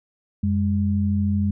sine tone pair together, 90.8 / 203.8 Hz, F#2 / G#3, -32 / -32 cents, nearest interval octave + major second, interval 1400 cents, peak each -21 dBFS, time 0.43-1.51 s, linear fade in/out 5 ms, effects none

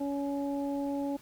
harmonic tone, 281.3 Hz, C#4, 26 cents sharp, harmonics 1 / 2 / 3, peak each -31 / -37 / -41 dBFS, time 0-1.17 s, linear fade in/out 10 ms, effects pink hiss -56 dBFS RMS until 1.21 s

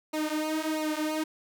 sawtooth tone with flanger, 310.3 Hz, D#4, 5 cents flat, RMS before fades -30 dBFS, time 0.13-1.24 s, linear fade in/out 10 ms, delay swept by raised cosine 0.59 to 5.89 ms, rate 1.5 Hz, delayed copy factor -0.9, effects none

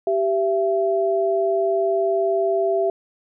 sine tone pair together, 390.2 / 670 Hz, G4 / E5, -8 / +28 cents, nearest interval major sixth, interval 936 cents, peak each -20 / -20 dBFS, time 0.07-2.9 s, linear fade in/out 2 ms, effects none

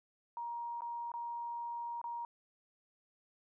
sine tone with dropouts, 943 Hz, A#5, 20 cents sharp, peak -38 dBFS, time 0.37-2.25 s, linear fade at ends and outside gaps 1 ms, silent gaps 0.807-0.819 / 1.118-1.139 / 2.015-2.041 s, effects none

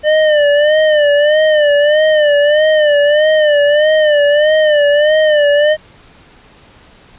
square tone with vibrato, 600 Hz, D5, 37 cents sharp, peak -8 dBFS, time 0.03-5.77 s, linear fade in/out 50 ms, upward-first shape sine, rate 1.6 Hz, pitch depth 68 cents each way, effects pink hiss -43 dBFS RMS until 7.18 s + resampled to 8000 Hz

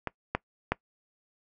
clicks, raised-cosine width 0.5 ms, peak -15 / -11 / -10 dBFS, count 3, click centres 0.073 / 0.35 / 0.72 s, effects noise-tail reverb RT60 0.1 s tail -22 dB re dry

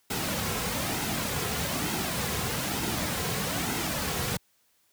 pink noise with flanger, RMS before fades -30 dBFS, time 0.1-4.37 s, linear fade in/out 5 ms, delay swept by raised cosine 1.7 to 3.4 ms, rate 1.1 Hz, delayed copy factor -0.5, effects white hiss -68 dBFS RMS until 4.92 s + high-pass 60 Hz 12 dB/octave

